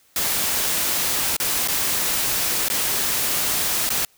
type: noise with dropouts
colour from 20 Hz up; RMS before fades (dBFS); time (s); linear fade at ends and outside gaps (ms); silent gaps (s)
white; -22; 0.16-4.05; 1; 1.366-1.4 / 1.676-1.684 / 2.684-2.7 / 3.891-3.903
effects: white hiss -58 dBFS RMS until 4.17 s